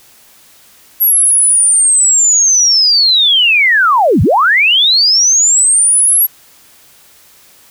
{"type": "linear two-way sweep", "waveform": "sine", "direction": "down then up", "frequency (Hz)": [11640, 72.6, 11640], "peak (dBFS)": -6, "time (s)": [1, 6.27], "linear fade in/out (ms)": 20, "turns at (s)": 4.22, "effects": ["white hiss -44 dBFS RMS until 7.7 s"]}